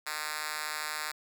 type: tone with high-pass filter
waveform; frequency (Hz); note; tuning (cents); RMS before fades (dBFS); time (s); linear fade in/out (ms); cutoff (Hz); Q
5% pulse; 152.6; D#3; -33; -36; 0.06-1.12; 10; 1400; 0.64
effects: none